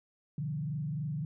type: tone with frequency modulation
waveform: sine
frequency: 149.3 Hz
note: D3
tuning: 29 cents sharp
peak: -32 dBFS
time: 0.38-1.25 s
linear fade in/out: 2 ms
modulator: 23.5 Hz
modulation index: 0.86
effects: none